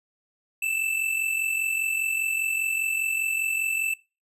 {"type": "tone pair together", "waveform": "square", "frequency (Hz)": [2637, 2682], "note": ["E7", "E7"], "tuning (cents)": [0, 29], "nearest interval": "unison", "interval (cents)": 29, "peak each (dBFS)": [-26, -31], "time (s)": [0.62, 3.94], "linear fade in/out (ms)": 5, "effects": ["noise-tail reverb RT60 0.3 s tail -23 dB re dry", "resampled to 32000 Hz"]}